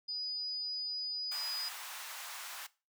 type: tone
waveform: sine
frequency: 4952 Hz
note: D#8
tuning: 9 cents flat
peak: -36 dBFS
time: 0.08-1.69 s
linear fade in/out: 10 ms
type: high-pass noise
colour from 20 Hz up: pink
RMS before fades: -45 dBFS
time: 1.31-2.67 s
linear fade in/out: 10 ms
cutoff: 870 Hz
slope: 24 dB/octave
effects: noise-tail reverb RT60 0.3 s tail -19 dB re dry